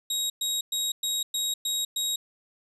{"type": "tone bursts", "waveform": "25% pulse", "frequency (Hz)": 3796, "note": "A#7", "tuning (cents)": 31, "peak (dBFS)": -22, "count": 7, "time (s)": [0.1, 2.16], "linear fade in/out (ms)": 5, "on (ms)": 200, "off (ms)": 110, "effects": ["resampled to 32000 Hz"]}